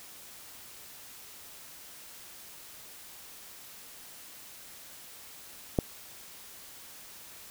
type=click; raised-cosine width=2 ms; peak=-10 dBFS; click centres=5.788 s; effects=white hiss -49 dBFS RMS until 7.5 s